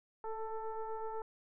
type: tone with frequency modulation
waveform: sine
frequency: 440 Hz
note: A4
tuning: in tune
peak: -37 dBFS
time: 0.24-1.22 s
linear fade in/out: 2 ms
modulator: 444 Hz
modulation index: 1.4
effects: none